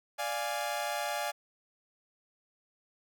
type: chord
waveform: sawtooth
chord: D diminished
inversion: none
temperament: equal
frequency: 587.3 / 698.5 / 830.6 Hz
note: D5 / F5 / Ab5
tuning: 0 / 0 / 0 cents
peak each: -33 / -33 / -32 dBFS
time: 0.18-1.32 s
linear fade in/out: 20 ms
effects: none